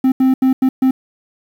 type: tone bursts at uneven times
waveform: triangle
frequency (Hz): 261.4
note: C4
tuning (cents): -1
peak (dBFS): -7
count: 5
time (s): 0.04-0.12 / 0.2-0.34 / 0.42-0.53 / 0.62-0.69 / 0.82-0.91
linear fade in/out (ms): 5
effects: 7-bit